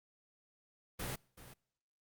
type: noise with echo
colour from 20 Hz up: pink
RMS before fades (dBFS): -40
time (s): 0.99-1.16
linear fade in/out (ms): 10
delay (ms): 380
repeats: 1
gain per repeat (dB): -14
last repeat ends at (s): 1.54
effects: noise-tail reverb RT60 0.7 s tail -26 dB re dry + Opus 32 kbps